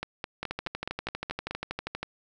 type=two click trains; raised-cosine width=0.3 ms; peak=-16 / -16 dBFS; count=21 / 8; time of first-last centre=0.43-2.03 / 0.03-1.51 s; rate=12.5 / 4.73 Hz; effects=none